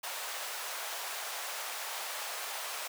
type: high-pass noise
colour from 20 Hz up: pink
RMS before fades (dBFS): -39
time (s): 0.03-2.88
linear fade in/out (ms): 10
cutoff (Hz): 630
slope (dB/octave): 24
effects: none